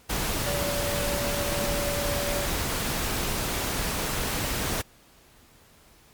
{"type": "tone in noise", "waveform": "sine", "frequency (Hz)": 575, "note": "D5", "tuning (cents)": -37, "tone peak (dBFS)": -30, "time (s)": [0.46, 2.46], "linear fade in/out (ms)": 10, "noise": "pink", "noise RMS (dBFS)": -28, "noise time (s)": [0.09, 4.82], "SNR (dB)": -5, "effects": ["pink hiss -56 dBFS RMS until 6.13 s", "MP3 96 kbps"]}